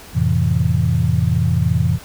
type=chord; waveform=sine; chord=F major seventh; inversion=none; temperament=equal; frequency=87.31 / 110 / 130.81 / 164.81 Hz; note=F2 / A2 / C3 / E3; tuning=0 / 0 / 0 / 0 cents; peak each=-19 dBFS; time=0.13-1.99 s; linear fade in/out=50 ms; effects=pink hiss -39 dBFS RMS until 2.04 s